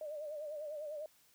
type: tone with vibrato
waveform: sine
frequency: 602 Hz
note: D5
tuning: 43 cents sharp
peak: -40 dBFS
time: 0.01-1.06 s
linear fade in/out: 2 ms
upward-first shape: sine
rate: 10 Hz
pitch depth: 70 cents each way
effects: white hiss -68 dBFS RMS until 1.34 s